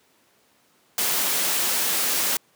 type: noise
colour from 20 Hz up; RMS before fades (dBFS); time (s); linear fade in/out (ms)
white; -23; 0.98-2.37; 2
effects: pink hiss -61 dBFS RMS until 2.55 s + high-pass 200 Hz 12 dB/octave